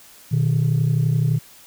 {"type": "tone pair together", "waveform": "sine", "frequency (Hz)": [121.4, 153.17], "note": ["B2", "D#3"], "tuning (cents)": [-29, -27], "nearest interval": "major third", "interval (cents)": 402, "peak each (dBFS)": -17, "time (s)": [0.31, 1.39], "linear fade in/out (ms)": 20, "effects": ["tanh soft clip ceiling -12 dBFS", "white hiss -47 dBFS RMS until 1.66 s"]}